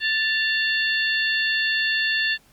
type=harmonic tone with a mistuned harmonic; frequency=880 Hz; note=A5; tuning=in tune; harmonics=2 / 3 / 4 / 5; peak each=-22 / -26 / -28 / -30 dBFS; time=0-2.38 s; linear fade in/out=50 ms; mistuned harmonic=3; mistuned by=+74 cents; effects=pink hiss -57 dBFS RMS until 2.52 s + Opus 48 kbps